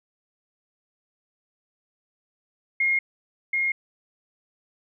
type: tone with echo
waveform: sine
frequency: 2141 Hz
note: C7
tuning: 39 cents sharp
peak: -19 dBFS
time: 2.8-2.99 s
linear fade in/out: 5 ms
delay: 730 ms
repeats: 1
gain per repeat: -2 dB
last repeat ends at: 3.72 s
effects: none

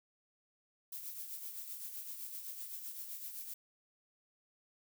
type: noise with tremolo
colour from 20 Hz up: violet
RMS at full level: -43 dBFS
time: 0.92-3.54 s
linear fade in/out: 5 ms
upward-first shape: triangle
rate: 7.8 Hz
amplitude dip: 55%
effects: none

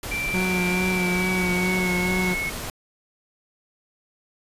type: noise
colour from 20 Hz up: pink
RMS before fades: -32 dBFS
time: 0.03-2.7 s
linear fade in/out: 2 ms
type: tone with pitch glide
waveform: sine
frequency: 2349 to 2192 Hz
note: D7 to C#7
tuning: 0 to -20 cents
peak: -25 dBFS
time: 0.11-2.5 s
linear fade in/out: 10 ms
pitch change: -120 cents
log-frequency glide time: 0.86-1.9 s
type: tone with vibrato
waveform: 30% pulse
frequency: 182.1 Hz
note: F#3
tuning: 27 cents flat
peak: -20 dBFS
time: 0.33-2.35 s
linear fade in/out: 20 ms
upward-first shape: sine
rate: 2.3 Hz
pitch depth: 27 cents each way
effects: resampled to 32000 Hz

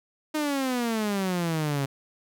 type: exponential sweep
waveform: sawtooth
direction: down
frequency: 311.1 to 135.3 Hz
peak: -21 dBFS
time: 0.34-1.86 s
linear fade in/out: 10 ms
effects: none

